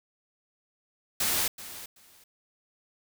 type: noise with echo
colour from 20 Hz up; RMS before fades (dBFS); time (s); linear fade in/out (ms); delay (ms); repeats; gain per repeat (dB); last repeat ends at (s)
white; -27; 1.2-1.48; 5; 380; 2; -15; 2.24
effects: none